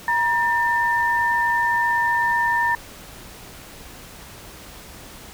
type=tone pair together; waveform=sine; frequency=948 / 1793.9 Hz; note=A#5 / A6; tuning=+29 / +33 cents; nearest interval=major seventh; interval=1104 cents; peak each=-20 dBFS; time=0.08-2.75 s; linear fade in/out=2 ms; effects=pink hiss -41 dBFS RMS until 5.33 s